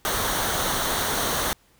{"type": "noise with comb filter", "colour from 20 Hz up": "pink", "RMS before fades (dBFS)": -25, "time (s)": [0.05, 1.53], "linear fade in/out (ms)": 0, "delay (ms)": 0.4, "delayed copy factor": -0.55, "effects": ["pink hiss -60 dBFS RMS until 1.79 s"]}